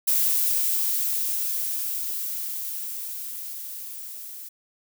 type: noise with level ramp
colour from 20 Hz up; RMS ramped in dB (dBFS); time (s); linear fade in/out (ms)
violet; -21 to -39; 0.07-4.49; 10
effects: none